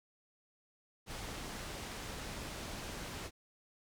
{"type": "low-pass noise", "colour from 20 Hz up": "pink", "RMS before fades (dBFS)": -44, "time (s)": [1.06, 3.31], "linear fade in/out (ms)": 50, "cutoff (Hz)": 8700, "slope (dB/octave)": 12, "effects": []}